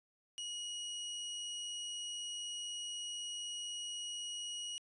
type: tone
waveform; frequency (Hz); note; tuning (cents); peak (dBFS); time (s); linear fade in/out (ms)
sawtooth; 2901; F#7; -35; -37; 0.38-4.78; 0
effects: resampled to 22050 Hz + 13-bit